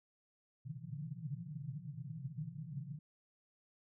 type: band-pass noise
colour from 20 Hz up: pink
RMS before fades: -45 dBFS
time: 0.65-2.99 s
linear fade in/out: 5 ms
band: 120 to 170 Hz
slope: 96 dB/octave
effects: none